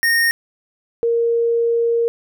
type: tone pair in turn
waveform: square / sine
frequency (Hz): 1848 / 466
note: A#6 / A#4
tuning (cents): -16 / -1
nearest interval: 2 octaves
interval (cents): 2385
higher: first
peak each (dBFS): -14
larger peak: neither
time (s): 0.03-0.31 / 1.03-2.08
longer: second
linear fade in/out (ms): 0
effects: none